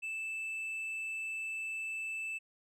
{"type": "tone with tanh clipping", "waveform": "sine", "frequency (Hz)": 2637, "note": "E7", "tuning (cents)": 0, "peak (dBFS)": -37, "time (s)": [0.02, 2.39], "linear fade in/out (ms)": 20, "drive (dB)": 4, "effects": []}